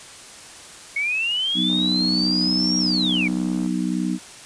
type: linear two-way sweep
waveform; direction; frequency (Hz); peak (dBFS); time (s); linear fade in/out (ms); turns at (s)
sine; up then down; 2189 to 5640 to 2189; -20; 0.96-3.28; 5; 2.78
type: harmonic tone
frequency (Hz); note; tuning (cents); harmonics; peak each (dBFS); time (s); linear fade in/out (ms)
61.74; B1; 0; 3 / 4 / 5; -24 / -25 / -26; 1.54-4.19; 50
type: click train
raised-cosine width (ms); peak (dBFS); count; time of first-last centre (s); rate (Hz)
1; -25; 136; 1.7-3.662; 68.8
effects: white hiss -41 dBFS RMS until 4.45 s + resampled to 22050 Hz